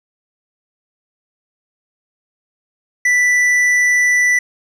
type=tone with tanh clipping; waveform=triangle; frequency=1975.5 Hz; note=B6; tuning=in tune; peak=-12 dBFS; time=3.05-4.39 s; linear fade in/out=5 ms; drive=12 dB; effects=none